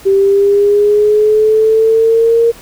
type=linear sweep; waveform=sine; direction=up; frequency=388.4 to 466.2 Hz; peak=-6 dBFS; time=0.05-2.52 s; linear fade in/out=20 ms; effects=pink hiss -37 dBFS RMS until 2.61 s